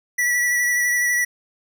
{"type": "tone with vibrato", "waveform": "square", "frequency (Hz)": 1949, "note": "B6", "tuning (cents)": -23, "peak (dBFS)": -18, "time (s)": [0.18, 1.25], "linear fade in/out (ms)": 10, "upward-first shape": "triangle", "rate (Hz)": 12, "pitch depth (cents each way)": 22, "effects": []}